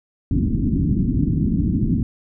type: low-pass noise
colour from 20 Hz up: white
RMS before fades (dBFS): -19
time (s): 0.31-2.03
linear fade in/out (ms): 2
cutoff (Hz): 290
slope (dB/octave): 48
effects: none